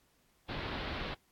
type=low-pass noise; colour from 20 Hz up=pink; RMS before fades=-39 dBFS; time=0.48-1.15 s; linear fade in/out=20 ms; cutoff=4300 Hz; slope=48 dB/octave; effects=pink hiss -71 dBFS RMS until 1.31 s + AAC 64 kbps